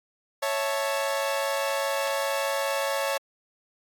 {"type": "chord", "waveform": "sawtooth", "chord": "A major", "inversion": "first", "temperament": "equal", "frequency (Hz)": [554.4, 659.3, 880], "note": ["C#5", "E5", "A5"], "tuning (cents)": [0, 0, 0], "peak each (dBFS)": [-23, -29, -28], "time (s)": [0.42, 3.18], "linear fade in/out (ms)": 10, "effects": ["AAC 64 kbps"]}